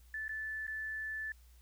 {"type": "tone with dropouts", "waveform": "sine", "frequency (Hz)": 1749, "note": "A6", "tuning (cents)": -11, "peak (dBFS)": -37, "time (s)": [0.14, 1.32], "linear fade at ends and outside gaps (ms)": 2, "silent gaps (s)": [[0.281, 0.292], [0.668, 0.678]], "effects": ["added 60 Hz sine -57 dBFS peak until 1.61 s", "white hiss -69 dBFS RMS until 1.61 s"]}